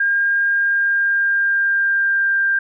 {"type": "tone with pitch glide", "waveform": "sine", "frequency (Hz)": [1611, 1588.8], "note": ["G6", "G6"], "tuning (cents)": [47, 23], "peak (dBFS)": -14, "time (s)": [0, 2.59], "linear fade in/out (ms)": 5, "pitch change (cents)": -24, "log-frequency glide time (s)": [0.47, 2.37], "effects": []}